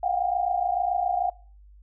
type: tone cluster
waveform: sine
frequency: 699 / 726 / 788 Hz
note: F5 / F#5 / G5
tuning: +1 / -33 / +9 cents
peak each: -28 / -25 / -27 dBFS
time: 0.03-1.3 s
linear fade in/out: 5 ms
effects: noise-tail reverb RT60 0.4 s tail -20 dB re dry + added 50 Hz sine -48 dBFS peak until 1.82 s